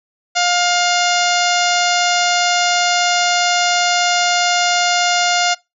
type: harmonic tone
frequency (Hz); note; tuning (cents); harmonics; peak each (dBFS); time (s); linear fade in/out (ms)
707; F5; +21; 1 / 2 / 3 / 4 / 5 / 6 / 7 / 8 / 9 / 10; -17 / -20 / -22 / -23 / -24 / -25 / -25 / -26 / -27 / -27; 0.35-5.55; 20
effects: noise-tail reverb RT60 0.2 s tail -22 dB re dry